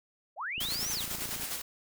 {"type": "linear two-way sweep", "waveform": "sine", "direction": "up then down", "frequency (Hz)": [523.3, 6272, 2430], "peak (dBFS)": -33, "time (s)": [0.36, 1.05], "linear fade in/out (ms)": 50, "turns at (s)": 0.91}
{"type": "click train", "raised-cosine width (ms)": 3, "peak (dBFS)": -33, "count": 25, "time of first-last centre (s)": [0.58, 1.434], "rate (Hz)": 28.1}
{"type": "noise with tremolo", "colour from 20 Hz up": "white", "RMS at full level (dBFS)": -35, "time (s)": [0.6, 1.62], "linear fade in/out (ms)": 10, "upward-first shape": "square", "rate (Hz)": 9.9, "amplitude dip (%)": 40}
{"effects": []}